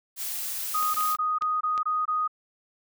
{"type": "noise", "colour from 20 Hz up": "blue", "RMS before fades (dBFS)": -32, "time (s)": [0.16, 1.17], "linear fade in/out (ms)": 50}
{"type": "tone bursts", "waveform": "sine", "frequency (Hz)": 1244.5, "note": "D#6", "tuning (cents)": 0, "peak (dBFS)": -23, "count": 7, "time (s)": [0.74, 2.278], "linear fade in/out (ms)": 10, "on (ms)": 200, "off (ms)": 23}
{"type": "clicks", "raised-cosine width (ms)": 0.2, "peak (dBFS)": -21, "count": 6, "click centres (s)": [0.827, 0.943, 1.008, 1.15, 1.422, 1.778]}
{"effects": []}